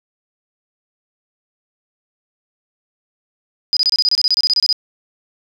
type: tone bursts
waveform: sine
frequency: 4956 Hz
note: D#8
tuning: 8 cents flat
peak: -11 dBFS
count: 16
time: 3.73-4.727 s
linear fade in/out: 0 ms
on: 37 ms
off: 27 ms
effects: none